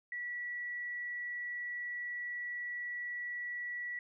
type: tone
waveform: sine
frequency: 1944 Hz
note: B6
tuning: 28 cents flat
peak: -37 dBFS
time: 0.12-3.99 s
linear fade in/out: 2 ms
effects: none